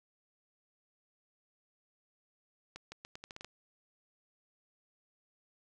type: accelerating click train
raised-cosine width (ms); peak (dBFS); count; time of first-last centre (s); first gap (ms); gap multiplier
0.2; -28; 9; 2.76-3.446; 160; 0.81
effects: none